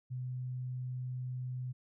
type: tone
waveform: sine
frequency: 126.6 Hz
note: B2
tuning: 43 cents sharp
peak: -36 dBFS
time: 0.1-1.73 s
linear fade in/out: 20 ms
effects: none